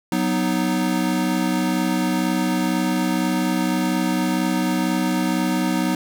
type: chord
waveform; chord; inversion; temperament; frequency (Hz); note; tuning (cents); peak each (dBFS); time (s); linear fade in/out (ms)
square; B major; second; equal; 185 / 246.9 / 311.1; F#3 / B3 / D#4; 0 / 0 / 0; -24; 0.12-5.95; 2
effects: none